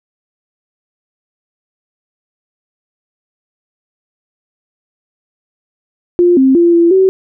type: tone with pitch steps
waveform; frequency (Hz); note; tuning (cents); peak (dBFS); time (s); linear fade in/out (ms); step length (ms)
sine; 351.5 / 264.9 / 343 / 339.3 / 379.7; F4 / C4 / F4 / F4 / F#4; +11 / +22 / -31 / -50 / +45; -5; 6.19-7.09; 0; 180
effects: none